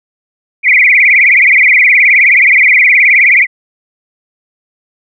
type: tone with vibrato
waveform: sine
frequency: 2192 Hz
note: C#7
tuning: 20 cents flat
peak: -3 dBFS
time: 0.63-3.47 s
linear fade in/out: 50 ms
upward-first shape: triangle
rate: 19 Hz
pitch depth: 210 cents each way
effects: none